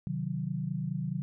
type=chord; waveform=sine; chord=C diminished; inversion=none; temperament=equal; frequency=130.81 / 155.56 / 185 Hz; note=C3 / Eb3 / Gb3; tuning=0 / 0 / 0 cents; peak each=-36 / -34 / -35 dBFS; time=0.07-1.22 s; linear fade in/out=0 ms; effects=none